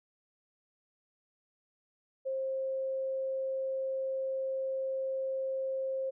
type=tone; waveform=sine; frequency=531 Hz; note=C5; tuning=25 cents sharp; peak=-31 dBFS; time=2.25-6.11 s; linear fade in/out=20 ms; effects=none